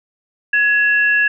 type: tone pair together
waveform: sine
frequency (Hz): 1680 / 2700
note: G#6 / E7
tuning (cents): +19 / +41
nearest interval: minor sixth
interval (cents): 822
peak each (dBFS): -12 / -19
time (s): 0.53-1.28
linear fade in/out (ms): 5
effects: none